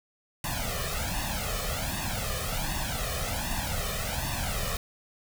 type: noise with flanger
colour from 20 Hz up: pink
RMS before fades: -31 dBFS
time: 0.44-4.77 s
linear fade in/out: 2 ms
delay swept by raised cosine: 1.1 to 1.67 ms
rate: 1.3 Hz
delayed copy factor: +0.9
effects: none